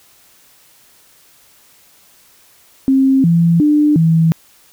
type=tone with pitch steps; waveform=sine; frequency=267.3 / 168.4 / 298 / 162.9 Hz; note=C4 / E3 / D4 / E3; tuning=+37 / +37 / +25 / -20 cents; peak=-8 dBFS; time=2.88-4.32 s; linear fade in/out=0 ms; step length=360 ms; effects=white hiss -49 dBFS RMS until 4.72 s